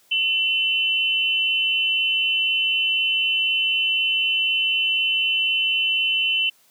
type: tone pair together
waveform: sine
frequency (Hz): 2702 / 3022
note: E7 / F#7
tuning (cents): +42 / +36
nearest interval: major second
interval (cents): 194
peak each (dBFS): -21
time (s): 0.11-6.5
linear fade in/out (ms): 10
effects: white hiss -58 dBFS RMS until 6.7 s + high-pass 150 Hz 12 dB/octave